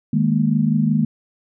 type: chord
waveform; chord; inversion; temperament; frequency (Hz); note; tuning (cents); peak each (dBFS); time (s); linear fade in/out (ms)
sine; D# suspended fourth; none; equal; 155.56 / 207.7 / 233.1; D#3 / G#3 / A#3; 0 / 0 / 0; -19; 0.13-1.05; 5
effects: none